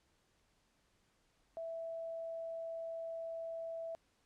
sine tone, 659.3 Hz, E5, in tune, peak -40 dBFS, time 1.57-3.95 s, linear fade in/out 0 ms, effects pink hiss -75 dBFS RMS until 4.25 s + low-pass 9000 Hz 12 dB/octave

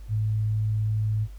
sine tone, 107.4 Hz, A2, 41 cents flat, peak -22 dBFS, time 0.08-1.28 s, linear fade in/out 50 ms, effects added 50 Hz sine -38 dBFS peak until 1.38 s + pink hiss -59 dBFS RMS until 1.38 s

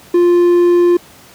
triangle tone, 350 Hz, F4, 4 cents sharp, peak -5 dBFS, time 0.14-0.97 s, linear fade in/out 5 ms, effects pink hiss -41 dBFS RMS until 1.34 s + high-pass 100 Hz 12 dB/octave

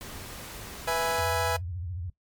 pink noise, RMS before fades -41 dBFS, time 0.01-1.2 s, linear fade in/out 0 ms
25% pulse chord, E major, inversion second, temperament equal, 493.9 / 659.3 / 830.6 Hz, B4 / E5 / G#5, 0 / 0 / 0 cents, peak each -26 dBFS, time 0.87-1.57 s, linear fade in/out 10 ms
sine tone with vibrato, 88.1 Hz, F2, 16 cents sharp, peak -32 dBFS, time 1.18-2.1 s, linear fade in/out 5 ms, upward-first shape sine, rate 14 Hz, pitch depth 160 cents each way
effects noise-tail reverb RT60 0.1 s tail -17 dB re dry + MP3 96 kbps

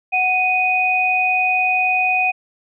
sine tone pair together, 739.3 / 2489 Hz, F#5 / D#7, -2 / 0 cents, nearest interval octave + major sixth, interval 2102 cents, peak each -19 / -16 dBFS, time 0.12-2.32 s, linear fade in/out 20 ms, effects none

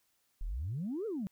sine exponential two-way sweep, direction up then down, 32.7 to 471.3 to 178 Hz, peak -33 dBFS, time 0.41-1.27 s, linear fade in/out 0 ms, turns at 1.06 s, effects tanh soft clip ceiling -30 dBFS + white hiss -75 dBFS RMS until 1.31 s

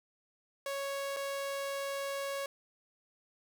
sawtooth tone with dropouts, 554.4 Hz, C#5, in tune, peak -31 dBFS, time 0.66-2.46 s, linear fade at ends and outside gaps 2 ms, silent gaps 1.164-1.168 s, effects none

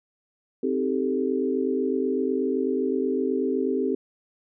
sine chord, A half-diminished seventh, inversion first, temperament equal with one note detuned, 261.6 / 312.6 / 392 / 440 Hz, C4 / Eb4 / G4 / A4, 0 / +8 / 0 / 0 cents, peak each -26 / -32 / -26 / -29 dBFS, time 0.63-3.95 s, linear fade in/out 5 ms, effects none

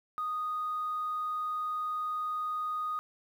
sine tone, 1240 Hz, D#6, 6 cents flat, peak -30 dBFS, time 0.18-2.99 s, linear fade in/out 0 ms, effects tanh soft clip ceiling -26 dBFS + 10-bit

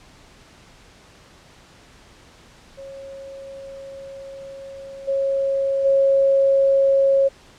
sine tone with level steps, 546 Hz, C#5, 26 cents flat, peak -34 / -18 / -13 dBFS, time 2.77-7.29 s, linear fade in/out 20 ms, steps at 5.07 / 5.84 s, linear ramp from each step 20 ms, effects pink hiss -49 dBFS RMS until 7.58 s + low-pass 7000 Hz 12 dB/octave

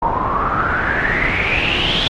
pink noise with low-pass filter sweep, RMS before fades -18 dBFS, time 0.02-2.08 s, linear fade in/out 5 ms, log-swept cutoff 920 to 3500 Hz, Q 8.8, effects AAC 32 kbps

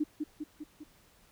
sine tone with echo, 302.1 Hz, D4, 49 cents sharp, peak -26 dBFS, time 0-0.04 s, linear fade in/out 10 ms, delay 200 ms, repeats 4, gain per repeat -4 dB, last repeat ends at 0.84 s, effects pink hiss -63 dBFS RMS until 1.31 s

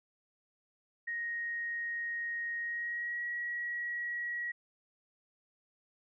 sine tone with pitch glide, 1872 to 1913.5 Hz, A#6 to A#6, +7 to +45 cents, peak -34 dBFS, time 1.07-4.52 s, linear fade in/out 10 ms, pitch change +38 cents, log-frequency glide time 2.58-3.24 s, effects none

